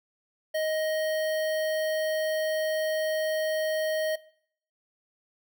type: tone with notch filter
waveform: square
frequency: 626 Hz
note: D#5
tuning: 10 cents sharp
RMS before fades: -28 dBFS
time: 0.54-4.16 s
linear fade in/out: 10 ms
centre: 7000 Hz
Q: 1.6
effects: noise-tail reverb RT60 0.6 s tail -21 dB re dry